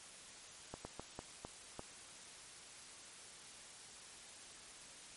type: slowing click train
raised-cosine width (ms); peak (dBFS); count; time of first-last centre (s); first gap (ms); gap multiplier
1; -30; 6; 0.74-1.794; 110; 1.33
effects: white hiss -55 dBFS RMS until 5.16 s + MP3 48 kbps